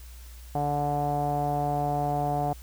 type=tone with low-pass filter; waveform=sawtooth; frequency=145.3 Hz; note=D3; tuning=18 cents flat; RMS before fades=-27 dBFS; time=0.55-2.53 s; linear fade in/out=2 ms; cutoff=750 Hz; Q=8.4; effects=added 60 Hz sine -42 dBFS peak until 2.62 s + white hiss -53 dBFS RMS until 2.62 s